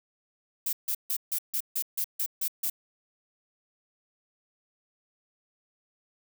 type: noise bursts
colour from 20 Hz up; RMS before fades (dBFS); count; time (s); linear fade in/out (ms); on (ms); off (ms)
violet; -29; 10; 0.66-2.7; 5; 69; 150
effects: none